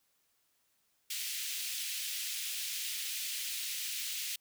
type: high-pass noise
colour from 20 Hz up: pink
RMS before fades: -38 dBFS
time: 1.1-4.36 s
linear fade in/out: 5 ms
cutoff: 2500 Hz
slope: 24 dB/octave
effects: white hiss -75 dBFS RMS until 4.4 s